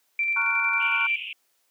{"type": "tone with tremolo", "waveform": "sine", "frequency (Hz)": 2349, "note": "D7", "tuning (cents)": 0, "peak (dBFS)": -21, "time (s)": [0.19, 1.16], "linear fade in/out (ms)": 2, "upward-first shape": "square", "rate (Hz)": 11, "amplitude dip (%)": 25}
{"type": "chord", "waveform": "sine", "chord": "Gb major seventh", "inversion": "first", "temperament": "equal with one note detuned", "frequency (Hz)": [917.9, 1108.7, 1396.9, 1480], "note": ["Bb5", "Db6", "F6", "Gb6"], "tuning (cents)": [-27, 0, 0, 0], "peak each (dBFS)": [-33, -32, -31, -30], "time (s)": [0.36, 1.07], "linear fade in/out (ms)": 5}
{"type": "band-pass noise", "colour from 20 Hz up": "pink", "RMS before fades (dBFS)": -35, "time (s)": [0.8, 1.33], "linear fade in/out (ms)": 2, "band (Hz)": [2400, 3000], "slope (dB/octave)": 96}
{"effects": ["white hiss -69 dBFS RMS until 1.7 s", "high-pass 300 Hz 12 dB/octave"]}